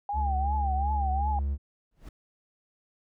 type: tone with vibrato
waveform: sine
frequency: 800 Hz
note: G5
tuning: 35 cents sharp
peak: -28 dBFS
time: 0.09-1.39 s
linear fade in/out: 2 ms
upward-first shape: triangle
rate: 2.7 Hz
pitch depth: 140 cents each way
type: tone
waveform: triangle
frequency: 70 Hz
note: C#2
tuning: 18 cents sharp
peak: -24 dBFS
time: 0.13-1.58 s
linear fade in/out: 50 ms
type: noise with exponential growth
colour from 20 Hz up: brown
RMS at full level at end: -38 dBFS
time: 1.91-2.09 s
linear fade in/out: 5 ms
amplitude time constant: 38 ms
effects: none